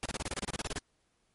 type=noise bursts; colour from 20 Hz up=pink; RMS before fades=-35 dBFS; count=14; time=0.03-0.784 s; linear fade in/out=0 ms; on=26 ms; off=30 ms; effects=pink hiss -74 dBFS RMS until 1.34 s + MP3 48 kbps